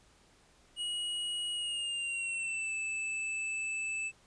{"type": "tone with pitch glide", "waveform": "square", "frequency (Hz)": [2900, 2629], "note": ["F#7", "E7"], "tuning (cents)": [-35, -5], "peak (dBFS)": -34, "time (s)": [0.76, 4.12], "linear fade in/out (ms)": 50, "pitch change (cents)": -170, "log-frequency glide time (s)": [1.53, 2.74], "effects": ["pink hiss -64 dBFS RMS until 4.26 s", "resampled to 22050 Hz"]}